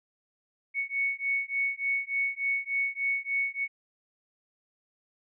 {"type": "beating tone pair", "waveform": "sine", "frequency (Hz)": [2217, 2220.4], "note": ["C#7", "C#7"], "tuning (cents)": [0, 2], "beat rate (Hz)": 3.4, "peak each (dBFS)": -30, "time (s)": [0.74, 3.68], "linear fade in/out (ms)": 50, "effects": []}